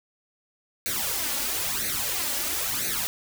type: noise with flanger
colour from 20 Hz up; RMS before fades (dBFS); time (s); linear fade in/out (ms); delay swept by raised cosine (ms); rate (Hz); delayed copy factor
white; -28; 0.86-3.07; 0; 0.47 to 3.57; 1; +0.75
effects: none